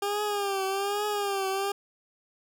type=tone with vibrato; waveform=20% pulse; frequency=400.8 Hz; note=G4; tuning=38 cents sharp; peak=-22 dBFS; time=0.02-1.72 s; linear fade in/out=5 ms; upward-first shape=triangle; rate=1.2 Hz; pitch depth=86 cents each way; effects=none